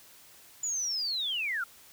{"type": "linear sweep", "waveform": "sine", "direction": "down", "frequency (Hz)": [7040, 1332], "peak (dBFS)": -29, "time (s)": [0.63, 1.64], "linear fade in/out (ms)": 5, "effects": ["white hiss -55 dBFS RMS until 1.92 s"]}